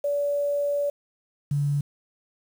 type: tone pair in turn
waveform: sine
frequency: 575 / 143.75 Hz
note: D5 / D3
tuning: -37 / -37 cents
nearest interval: 2 octaves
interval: 2400 cents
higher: first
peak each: -22 / -21 dBFS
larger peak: second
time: 0.04-0.9 / 1.51-1.81 s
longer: first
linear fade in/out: 5 ms
effects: 8-bit